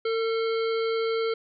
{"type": "harmonic tone with a mistuned harmonic", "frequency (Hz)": 452, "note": "A4", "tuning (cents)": 47, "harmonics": [1, 3, 5, 7, 9, 10], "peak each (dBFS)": [-24, -34, -38, -41, -43, -44], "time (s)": [0.05, 1.34], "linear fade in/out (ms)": 5, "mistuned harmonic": 5, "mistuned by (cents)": -63, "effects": []}